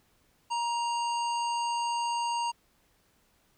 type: harmonic tone with a mistuned harmonic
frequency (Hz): 932.3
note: A#5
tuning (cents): 0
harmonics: 1 / 3 / 5 / 7 / 9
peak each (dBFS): -28 / -38 / -42 / -45 / -47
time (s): 0.5-2.52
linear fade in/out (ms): 20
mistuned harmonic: 1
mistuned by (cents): +19
effects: pink hiss -68 dBFS RMS until 3.57 s